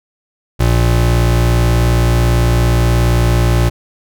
square tone pair together, 58.67 / 117.2 Hz, A#1 / A#2, +12 / +10 cents, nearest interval octave, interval 1198 cents, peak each -13 dBFS, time 0.59-3.7 s, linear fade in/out 20 ms, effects none

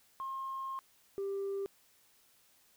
sine tone pair in turn, 1069 / 394.5 Hz, C6 / G4, +37 / +11 cents, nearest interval octave + perfect fourth, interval 1726 cents, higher first, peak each -36 / -32 dBFS, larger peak second, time 0.2-0.79 / 1.18-1.66 s, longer first, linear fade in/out 0 ms, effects tanh soft clip ceiling -32 dBFS + white hiss -67 dBFS RMS until 2.76 s

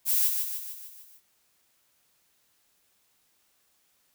violet noise with echo, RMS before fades -24 dBFS, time 0.05-0.31 s, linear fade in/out 50 ms, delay 150 ms, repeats 6, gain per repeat -5 dB, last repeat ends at 1.21 s, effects white hiss -69 dBFS RMS until 4.14 s

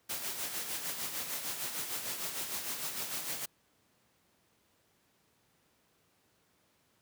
white noise with tremolo, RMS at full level -36 dBFS, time 0.09-3.46 s, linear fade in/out 10 ms, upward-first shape sine, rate 6.6 Hz, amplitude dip 50%, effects pink hiss -71 dBFS RMS until 7.01 s + high-pass 100 Hz 12 dB/octave

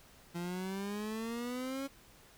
30% pulse exponential sweep, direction up, 170.4 to 277.2 Hz, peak -34 dBFS, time 0.34-1.88 s, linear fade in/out 20 ms, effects pink hiss -60 dBFS RMS until 2.37 s

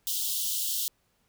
white high-pass noise, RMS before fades -30 dBFS, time 0.07-0.88 s, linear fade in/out 0 ms, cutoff 2900 Hz, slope 96 dB/octave, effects pink hiss -71 dBFS RMS until 1.28 s

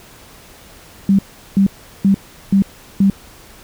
sine tone bursts, 196 Hz, G3, in tune, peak -8 dBFS, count 5, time 1.09-3.1 s, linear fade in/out 2 ms, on 98 ms, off 380 ms, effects pink hiss -42 dBFS RMS until 3.63 s

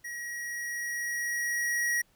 square tone with level ramp, 1904 Hz, A#6, 36 cents sharp, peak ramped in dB -37 to -26 dBFS, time 0.04-2.02 s, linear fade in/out 10 ms, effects pink hiss -67 dBFS RMS until 2.15 s

